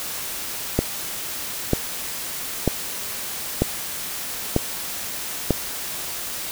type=click train; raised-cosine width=2 ms; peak=-3 dBFS; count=6; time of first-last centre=0.79-5.507 s; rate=1.06 Hz; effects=white hiss -30 dBFS RMS until 6.51 s